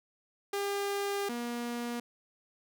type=tone pair in turn; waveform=sawtooth; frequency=401.4 / 238.7 Hz; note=G4 / A#3; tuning=+41 / +41 cents; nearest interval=major sixth; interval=900 cents; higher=first; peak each=-27 / -30 dBFS; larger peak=first; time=0.53-1.29 / 1.29-2 s; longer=first; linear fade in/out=5 ms; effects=none